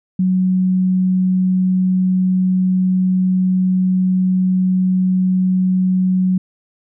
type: tone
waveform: sine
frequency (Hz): 185.2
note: F#3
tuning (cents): +2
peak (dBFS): -12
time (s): 0.19-6.38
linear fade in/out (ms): 5
effects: none